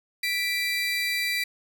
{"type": "tone pair together", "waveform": "30% pulse", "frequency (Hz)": [1975.5, 2349], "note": ["B6", "D7"], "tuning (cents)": [0, 0], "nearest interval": "minor third", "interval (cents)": 300, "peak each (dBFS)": [-25, -25], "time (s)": [0.23, 1.44], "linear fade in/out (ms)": 5, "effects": []}